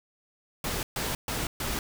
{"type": "noise bursts", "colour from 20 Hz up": "pink", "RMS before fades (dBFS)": -31, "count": 4, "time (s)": [0.64, 1.79], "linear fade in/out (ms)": 2, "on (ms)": 190, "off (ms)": 130, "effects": []}